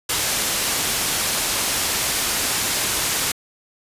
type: low-pass noise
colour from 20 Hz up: white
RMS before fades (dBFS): -22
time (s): 0.09-3.32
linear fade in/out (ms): 5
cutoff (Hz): 11000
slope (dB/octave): 12
effects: resampled to 32000 Hz